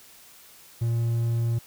triangle tone, 116.54 Hz, A#2, in tune, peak -20 dBFS, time 0.81-1.59 s, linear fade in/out 10 ms, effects white hiss -51 dBFS RMS until 1.66 s

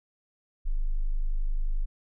sine tone, 25.67 Hz, G#0, 19 cents flat, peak -23 dBFS, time 0.65-1.86 s, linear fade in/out 20 ms, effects none

